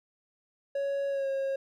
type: tone with pitch glide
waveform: triangle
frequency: 557 to 542.4 Hz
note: C#5 to C#5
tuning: +8 to -38 cents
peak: -26 dBFS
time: 0.75-1.56 s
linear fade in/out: 5 ms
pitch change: -46 cents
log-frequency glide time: 1.09-1.28 s
effects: none